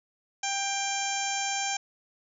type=harmonic tone; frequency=791 Hz; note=G5; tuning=15 cents sharp; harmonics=1 / 2 / 3 / 4 / 5 / 6 / 7 / 8 / 9; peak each=-32 / -38 / -35 / -38 / -44 / -46 / -38 / -35 / -37 dBFS; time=0.43-1.77 s; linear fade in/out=5 ms; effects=none